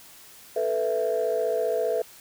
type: chord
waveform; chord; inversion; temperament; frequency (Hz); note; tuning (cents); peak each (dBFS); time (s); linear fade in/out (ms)
sine; A suspended second; none; just; 440 / 495 / 660; A4 / B4 / E5; 0 / +4 / +2; -26; 0.56-2.02; 5
effects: tanh soft clip ceiling -16 dBFS + white hiss -49 dBFS RMS until 2.2 s